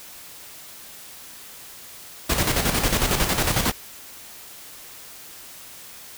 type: noise with tremolo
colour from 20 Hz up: pink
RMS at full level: -20 dBFS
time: 2.29-3.72 s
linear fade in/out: 10 ms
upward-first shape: square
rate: 11 Hz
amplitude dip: 50%
effects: white hiss -42 dBFS RMS until 6.17 s